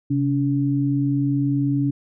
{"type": "tone pair together", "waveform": "sine", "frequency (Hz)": [134, 283.9], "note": ["C3", "C#4"], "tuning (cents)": [42, 41], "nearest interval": "octave + minor second", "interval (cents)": 1299, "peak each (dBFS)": [-21, -20], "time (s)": [0.1, 1.91], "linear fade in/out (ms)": 10, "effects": []}